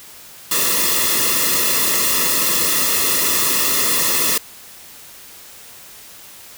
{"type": "noise with comb filter", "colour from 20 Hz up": "white", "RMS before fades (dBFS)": -17, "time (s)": [0.51, 4.38], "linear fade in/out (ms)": 5, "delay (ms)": 1.3, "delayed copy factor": -1, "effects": ["white hiss -40 dBFS RMS until 6.57 s"]}